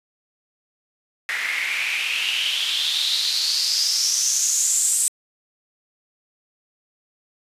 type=noise with band-pass filter sweep; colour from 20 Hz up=white; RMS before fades=-22 dBFS; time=1.29-5.08 s; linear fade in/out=0 ms; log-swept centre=1900 to 8300 Hz; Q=5.9; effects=resampled to 32000 Hz